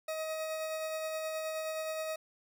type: tone with tremolo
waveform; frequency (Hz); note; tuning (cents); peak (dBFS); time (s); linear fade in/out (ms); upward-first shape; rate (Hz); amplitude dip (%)
40% pulse; 632; D#5; +27; -33; 0.08-2.16; 5; sine; 9.5; 25
effects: none